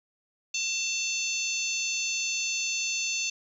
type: harmonic tone with a mistuned harmonic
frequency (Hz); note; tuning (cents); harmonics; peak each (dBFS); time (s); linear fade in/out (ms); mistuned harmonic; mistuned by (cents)
885; A5; +10; 3 / 4 / 5 / 6 / 7 / 8; -31 / -37 / -35 / -42 / -32 / -40; 0.54-3.3; 5; 3; +18
effects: 10-bit